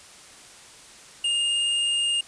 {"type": "tone with vibrato", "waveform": "square", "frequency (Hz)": 2826, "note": "F7", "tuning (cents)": 20, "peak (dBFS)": -22, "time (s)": [1.24, 2.21], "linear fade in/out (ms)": 5, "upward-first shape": "triangle", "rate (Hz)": 19, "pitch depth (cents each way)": 8, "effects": ["white hiss -47 dBFS RMS until 2.27 s", "resampled to 22050 Hz"]}